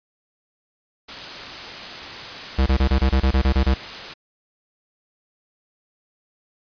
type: noise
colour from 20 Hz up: white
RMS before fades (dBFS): -33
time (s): 1.08-4.14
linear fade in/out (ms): 10
type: tone bursts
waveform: square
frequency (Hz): 66.1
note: C2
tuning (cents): +18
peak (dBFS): -15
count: 11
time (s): 2.58-3.744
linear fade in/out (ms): 10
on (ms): 84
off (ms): 24
effects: resampled to 11025 Hz